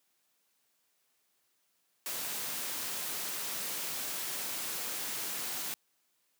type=noise; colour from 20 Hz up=white; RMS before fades=-37 dBFS; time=2.06-5.74 s; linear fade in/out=0 ms; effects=white hiss -75 dBFS RMS until 6.39 s + high-pass 150 Hz 12 dB/octave